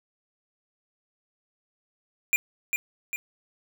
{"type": "tone with echo", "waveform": "square", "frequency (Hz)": 2400, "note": "D7", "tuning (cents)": 37, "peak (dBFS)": -19, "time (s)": [2.33, 2.36], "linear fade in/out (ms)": 0, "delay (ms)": 400, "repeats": 2, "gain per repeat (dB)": -5, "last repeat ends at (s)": 3.16, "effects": []}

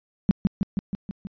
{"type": "tone with echo", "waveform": "sine", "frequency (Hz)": 196, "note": "G3", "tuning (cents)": 0, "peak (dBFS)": -12, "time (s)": [0.29, 0.31], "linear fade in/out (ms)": 0, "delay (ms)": 160, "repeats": 6, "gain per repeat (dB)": -3, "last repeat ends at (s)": 1.27, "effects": ["resampled to 11025 Hz"]}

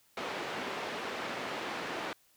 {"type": "band-pass noise", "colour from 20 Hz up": "pink", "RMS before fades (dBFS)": -38, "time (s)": [0.17, 2.13], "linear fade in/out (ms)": 2, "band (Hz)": [330, 3000], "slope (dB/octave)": 12, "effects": ["white hiss -67 dBFS RMS until 2.36 s"]}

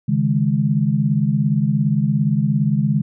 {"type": "chord", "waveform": "sine", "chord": "C# suspended second", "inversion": "none", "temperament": "just", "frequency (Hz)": [138.59, 155.92, 207.9], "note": ["C#3", "D#3", "G#3"], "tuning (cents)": [0, 4, 2], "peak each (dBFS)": -19, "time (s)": [0.08, 3.02], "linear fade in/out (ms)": 10, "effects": []}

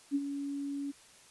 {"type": "tone with ADSR envelope", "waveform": "sine", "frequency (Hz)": 281.7, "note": "C#4", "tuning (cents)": 28, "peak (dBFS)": -25, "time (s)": [0.11, 0.92], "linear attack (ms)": 41, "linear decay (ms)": 44, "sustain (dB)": -9, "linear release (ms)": 18, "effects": ["white hiss -58 dBFS RMS until 1.3 s", "resampled to 24000 Hz"]}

